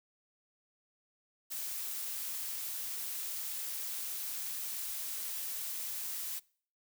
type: noise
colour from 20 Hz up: blue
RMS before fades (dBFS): -39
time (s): 1.5-6.4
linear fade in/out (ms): 20
effects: noise-tail reverb RT60 0.5 s tail -24 dB re dry